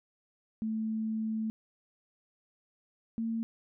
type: tone pair in turn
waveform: sine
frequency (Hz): 220 / 226.8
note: A3 / A#3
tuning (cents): 0 / -47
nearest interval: minor second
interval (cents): 53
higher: second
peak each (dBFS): -30 / -30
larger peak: neither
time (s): 0.62-1.5 / 3.18-3.43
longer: first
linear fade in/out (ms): 0
effects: none

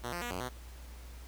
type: tone with pitch steps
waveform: 5% pulse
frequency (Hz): 120.8 / 174.3 / 241.2 / 90.8 / 125.7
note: B2 / F3 / B3 / F#2 / B2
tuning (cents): -38 / -3 / -41 / -32 / +31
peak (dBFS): -25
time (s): 0.03-0.495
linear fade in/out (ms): 20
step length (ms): 93
effects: added 60 Hz sine -46 dBFS peak until 1.27 s + pink hiss -56 dBFS RMS until 1.27 s

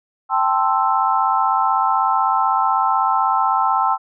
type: chord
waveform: sine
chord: A minor seventh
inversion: third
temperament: equal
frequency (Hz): 784 / 880 / 1046.5 / 1318.5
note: G5 / A5 / C6 / E6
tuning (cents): 0 / 0 / 0 / 0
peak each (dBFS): -20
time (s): 0.29-3.98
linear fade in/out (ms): 50
effects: none

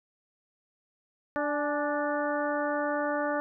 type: harmonic tone with a mistuned harmonic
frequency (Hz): 293.7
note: D4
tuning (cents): 0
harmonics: 1 / 2 / 3 / 4 / 5 / 6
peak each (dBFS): -33 / -30 / -35 / -36 / -36 / -39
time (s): 1.36-3.4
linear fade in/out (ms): 0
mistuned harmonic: 3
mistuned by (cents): -45
effects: none

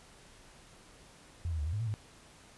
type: tone with pitch steps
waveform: sine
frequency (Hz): 85.3 / 80.3 / 73.3 / 82 / 104.4 / 115.3 / 105.8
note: F2 / E2 / D2 / E2 / G#2 / A#2 / G#2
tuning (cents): -40 / -45 / -3 / -9 / +10 / -19 / +33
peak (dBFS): -31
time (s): 1.45-1.94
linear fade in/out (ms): 0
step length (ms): 70
effects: pink hiss -57 dBFS RMS until 2.57 s + resampled to 24000 Hz

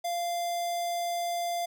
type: tone with notch filter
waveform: square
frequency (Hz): 693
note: F5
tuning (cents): -14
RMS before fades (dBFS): -31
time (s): 0.04-1.66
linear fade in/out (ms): 10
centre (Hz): 1800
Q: 1.8
effects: none

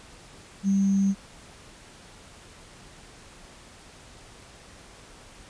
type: tone with sample-and-hold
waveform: sine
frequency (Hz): 195.9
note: G3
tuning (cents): -1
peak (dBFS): -19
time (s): 0.63-1.15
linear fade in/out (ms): 50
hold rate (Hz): 6300
effects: pink hiss -49 dBFS RMS until 5.49 s + resampled to 22050 Hz

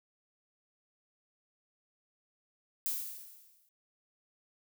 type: noise with exponential decay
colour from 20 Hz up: violet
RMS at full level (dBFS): -32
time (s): 2.86-3.69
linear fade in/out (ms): 0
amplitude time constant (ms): 180
effects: none

